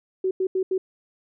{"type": "tone bursts at uneven times", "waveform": "sine", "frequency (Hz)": 376, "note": "F#4", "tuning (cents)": 28, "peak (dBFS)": -20, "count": 4, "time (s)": [[0.24, 0.31], [0.4, 0.47], [0.55, 0.63], [0.71, 0.78]], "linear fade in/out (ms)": 5, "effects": []}